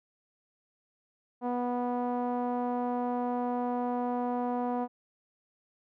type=tone with low-pass filter; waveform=sawtooth; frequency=245.1 Hz; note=B3; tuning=13 cents flat; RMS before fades=-31 dBFS; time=1.41-4.88 s; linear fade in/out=50 ms; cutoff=850 Hz; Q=3; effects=none